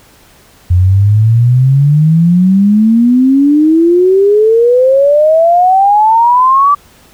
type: exponential sweep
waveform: sine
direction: up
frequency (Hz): 87.31 to 1170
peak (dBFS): -4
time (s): 0.7-6.75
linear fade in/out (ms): 10
effects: pink hiss -43 dBFS RMS until 7.13 s